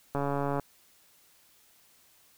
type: click train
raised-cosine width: 1 ms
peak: -17 dBFS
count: 64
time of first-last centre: 0.15-0.597 s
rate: 141 Hz
effects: white hiss -62 dBFS RMS until 2.37 s